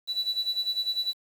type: tone with tremolo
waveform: sine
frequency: 3951 Hz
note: B7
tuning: in tune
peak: -21 dBFS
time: 0.07-1.14 s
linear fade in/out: 50 ms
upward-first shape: sine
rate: 10 Hz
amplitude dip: 85%
effects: tanh soft clip ceiling -22 dBFS + 8-bit